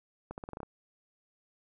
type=accelerating click train; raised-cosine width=1 ms; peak=-26 dBFS; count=8; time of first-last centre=0.31-0.631 s; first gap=69 ms; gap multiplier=0.86; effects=none